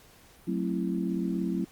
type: chord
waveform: sine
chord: F# half-diminished seventh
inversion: none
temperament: just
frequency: 185 / 222 / 266.4 / 333 Hz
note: F#3 / A3 / C4 / E4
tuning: 0 / +16 / +31 / +18 cents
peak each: -30 / -34 / -34 / -33 dBFS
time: 0.47-1.65 s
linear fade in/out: 10 ms
effects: pink hiss -56 dBFS RMS until 1.71 s + Opus 48 kbps